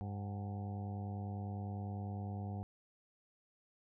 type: harmonic tone with a mistuned harmonic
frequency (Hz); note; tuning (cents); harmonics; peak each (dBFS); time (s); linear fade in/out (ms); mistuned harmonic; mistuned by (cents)
100; G2; +35; 1 / 2 / 3 / 4 / 5 / 6 / 7 / 8 / 9; -40 / -45 / -55 / -56 / -57 / -62 / -52 / -57 / -65; 0.01-2.63; 0; 7; +73
effects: none